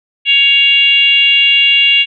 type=tone with frequency modulation; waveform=sine; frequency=2794 Hz; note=F7; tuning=in tune; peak=-6 dBFS; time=0.25-2.06 s; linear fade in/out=50 ms; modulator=559 Hz; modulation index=0.74; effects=none